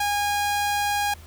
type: tone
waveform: sawtooth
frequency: 819 Hz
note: G#5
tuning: 24 cents flat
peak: -18 dBFS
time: 0-1.14 s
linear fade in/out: 5 ms
effects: added 80 Hz sine -43 dBFS peak until 1.26 s + pink hiss -50 dBFS RMS until 1.26 s